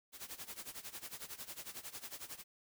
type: noise with tremolo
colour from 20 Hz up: white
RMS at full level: -45 dBFS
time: 0.12-2.44 s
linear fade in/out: 50 ms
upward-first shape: sine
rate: 11 Hz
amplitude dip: 85%
effects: none